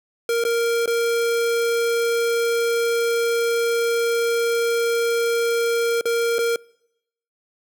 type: tone with dropouts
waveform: square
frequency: 466.2 Hz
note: A#4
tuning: in tune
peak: -19 dBFS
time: 0.29-6.56 s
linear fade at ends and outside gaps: 2 ms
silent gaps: 0.439-0.45 / 0.859-0.876 / 6.011-6.055 / 6.384-6.389 s
effects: noise-tail reverb RT60 0.8 s tail -25 dB re dry